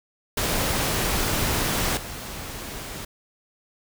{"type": "noise with level steps", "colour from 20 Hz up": "pink", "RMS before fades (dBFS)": [-24, -35], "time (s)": [0.37, 3.05], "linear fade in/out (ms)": 5, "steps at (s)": 1.97, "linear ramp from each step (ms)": 2, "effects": []}